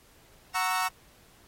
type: chord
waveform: 30% pulse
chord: F# dominant seventh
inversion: none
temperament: equal with one note detuned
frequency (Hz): 740 / 927 / 1108.7 / 1318.5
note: F#5 / A#5 / C#6 / E6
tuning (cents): 0 / -10 / 0 / 0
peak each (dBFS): -29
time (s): 0.54-0.89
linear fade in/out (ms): 20
effects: pink hiss -59 dBFS RMS until 1.47 s + AAC 48 kbps